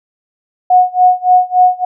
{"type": "tone with tremolo", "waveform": "sine", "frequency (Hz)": 730, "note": "F#5", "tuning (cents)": -24, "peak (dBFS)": -3, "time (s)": [0.7, 1.85], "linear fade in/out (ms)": 5, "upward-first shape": "sine", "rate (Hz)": 3.5, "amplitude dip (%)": 95, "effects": []}